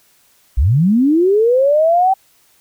sine linear sweep, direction up, 50.3 to 779 Hz, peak -9 dBFS, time 0.57-2.14 s, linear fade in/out 10 ms, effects white hiss -54 dBFS RMS until 2.6 s

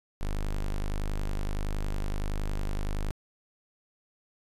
square tone, 25.38 Hz, G#0, 39 cents flat, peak -28 dBFS, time 0.21-3.11 s, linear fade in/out 0 ms, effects resampled to 32000 Hz + 10-bit

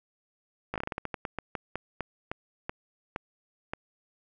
slowing click train, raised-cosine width 0.5 ms, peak -17 dBFS, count 19, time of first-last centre 0.74-3.735 s, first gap 17 ms, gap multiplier 1.23, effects none

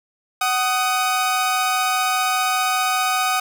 sawtooth tone pair together, 750 / 1245 Hz, F#5 / D#6, +23 / +1 cents, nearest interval major sixth, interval 878 cents, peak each -17 dBFS, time 0.41-3.4 s, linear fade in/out 5 ms, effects none

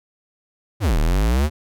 square exponential two-way sweep, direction down then up, 123.47 to 36.08 to 79.8 Hz, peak -16 dBFS, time 0.8-1.5 s, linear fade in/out 50 ms, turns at 0.98 s, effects none

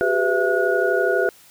sine tone cluster, 375.1 / 407.1 / 498.1 / 667 / 1452 Hz, F#4 / G#4 / B4 / E5 / F#6, +24 / -35 / +15 / +20 / -33 cents, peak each -23 dBFS, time 0.01-1.29 s, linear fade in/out 0 ms, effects white hiss -50 dBFS RMS until 1.5 s

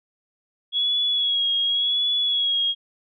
sine tone with vibrato, 3342 Hz, G#7, 10 cents sharp, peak -19 dBFS, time 0.72-2.75 s, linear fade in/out 50 ms, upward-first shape sine, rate 0.9 Hz, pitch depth 38 cents each way, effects none

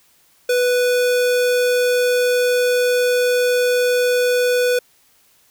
square tone, 493.9 Hz, B4, in tune, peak -15 dBFS, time 0.49-4.79 s, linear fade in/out 5 ms, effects white hiss -56 dBFS RMS until 5.5 s

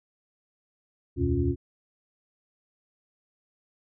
sine tone cluster, 74.1 / 86.5 / 123.8 / 275.9 / 353.1 Hz, D2 / F2 / B2 / C#4 / F4, +16 / -16 / +5 / -8 / +19 cents, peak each -29 dBFS, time 1.16-1.56 s, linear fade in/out 50 ms, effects none

